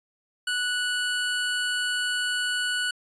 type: tone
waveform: 25% pulse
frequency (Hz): 1476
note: F#6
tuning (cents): -5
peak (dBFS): -21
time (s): 0.47-2.91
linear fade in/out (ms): 5
effects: resampled to 22050 Hz